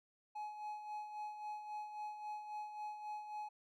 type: tone with tremolo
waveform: triangle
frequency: 844 Hz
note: G#5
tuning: 28 cents sharp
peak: -39 dBFS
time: 0.35-3.49 s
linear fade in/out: 10 ms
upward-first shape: sine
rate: 3.7 Hz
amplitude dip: 55%
effects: none